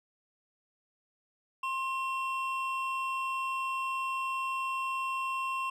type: tone pair together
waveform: triangle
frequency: 1057 / 2723 Hz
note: C6 / F7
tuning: +17 / -44 cents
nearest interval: octave + major third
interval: 1639 cents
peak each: -30 / -35 dBFS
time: 1.63-5.7 s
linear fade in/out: 5 ms
effects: none